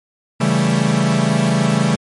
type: chord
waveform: 45% pulse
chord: A dominant seventh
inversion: first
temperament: equal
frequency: 138.59 / 164.81 / 196 / 220 Hz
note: C#3 / E3 / G3 / A3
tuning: 0 / 0 / 0 / 0 cents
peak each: -19 dBFS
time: 0.4-1.96 s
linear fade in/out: 10 ms
effects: MP3 48 kbps